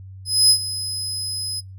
30% pulse tone with ADSR envelope, 5060 Hz, D#8, 28 cents sharp, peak -6 dBFS, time 0.25-1.61 s, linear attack 250 ms, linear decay 77 ms, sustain -15 dB, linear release 20 ms, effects noise-tail reverb RT60 0.2 s tail -22 dB re dry + added 95 Hz sine -36 dBFS peak until 1.78 s

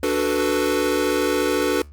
square chord, B minor seventh, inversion first, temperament equal, 293.7 / 370 / 440 / 493.9 Hz, D4 / F#4 / A4 / B4, 0 / 0 / 0 / 0 cents, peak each -25 dBFS, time 0.03-1.82 s, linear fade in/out 2 ms, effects added 72 Hz sine -40 dBFS peak until 1.92 s + Opus 24 kbps

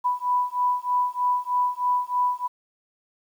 sine beating tone pair, 987.8 / 991 Hz, B5 / B5, 0 / +6 cents, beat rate 3.2 Hz, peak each -24 dBFS, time 0.04-2.48 s, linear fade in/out 20 ms, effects 9-bit

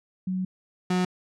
sine / 35% pulse tone pair in turn, 185.8 / 181.87 Hz, F#3 / F#3, +7 / -30 cents, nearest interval unison, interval 37 cents, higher first, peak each -25 / -20 dBFS, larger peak second, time 0.27-0.45 / 0.9-1.05 s, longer first, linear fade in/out 5 ms, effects low-pass 7000 Hz 12 dB/octave

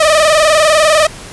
sawtooth tone with vibrato, 617 Hz, D#5, 15 cents flat, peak -3 dBFS, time 0-1.07 s, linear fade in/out 5 ms, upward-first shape square, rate 20 Hz, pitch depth 60 cents each way, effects pink hiss -31 dBFS RMS until 1.32 s + resampled to 24000 Hz

